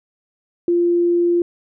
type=tone; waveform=sine; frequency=346.5 Hz; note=F4; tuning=14 cents flat; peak=-13 dBFS; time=0.68-1.42 s; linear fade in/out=2 ms; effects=none